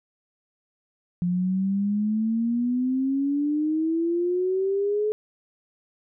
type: exponential sweep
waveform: sine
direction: up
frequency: 174.61 to 430 Hz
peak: -21 dBFS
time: 1.22-5.12 s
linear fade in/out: 0 ms
effects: none